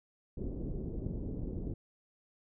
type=low-pass noise; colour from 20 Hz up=pink; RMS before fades=-38 dBFS; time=0.37-1.74 s; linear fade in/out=5 ms; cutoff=400 Hz; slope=24 dB/octave; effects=none